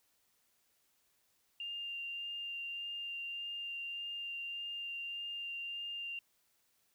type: tone with vibrato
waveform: sine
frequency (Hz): 2794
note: F7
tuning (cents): 0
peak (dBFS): -39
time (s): 1.6-6.19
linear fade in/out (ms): 2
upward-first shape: sine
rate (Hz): 1.7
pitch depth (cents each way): 10
effects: white hiss -75 dBFS RMS until 6.94 s